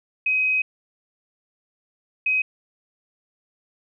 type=tone pair in turn; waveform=sine; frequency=2526 / 2526 Hz; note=D#7 / D#7; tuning=+26 / +26 cents; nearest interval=unison; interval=0 cents; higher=neither; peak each=-18 dBFS; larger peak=neither; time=0.26-0.62 / 2.26-2.42 s; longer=first; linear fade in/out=5 ms; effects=none